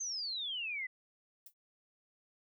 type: exponential sweep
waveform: sine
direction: down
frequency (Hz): 6420 to 1975.5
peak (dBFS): -36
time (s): 0-0.87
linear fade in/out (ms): 10
type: noise with exponential decay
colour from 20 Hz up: violet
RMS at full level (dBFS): -46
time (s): 1.46-1.54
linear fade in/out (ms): 5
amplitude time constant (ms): 16
effects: none